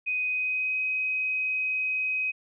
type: tone with pitch glide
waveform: sine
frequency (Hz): 2502 to 2524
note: D#7 to D#7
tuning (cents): +9 to +24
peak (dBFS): -25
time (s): 0.06-2.32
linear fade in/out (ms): 20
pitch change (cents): +15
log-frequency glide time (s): 0.26-0.78
effects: none